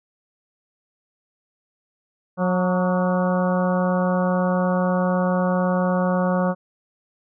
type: harmonic tone with a mistuned harmonic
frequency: 181.6 Hz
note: F#3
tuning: 32 cents flat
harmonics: 1 / 2 / 3 / 4 / 5 / 6 / 7 / 8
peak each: -20 / -33 / -23 / -30 / -31 / -30 / -34 / -34 dBFS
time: 2.37-6.55 s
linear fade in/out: 50 ms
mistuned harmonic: 6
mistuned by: +59 cents
effects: none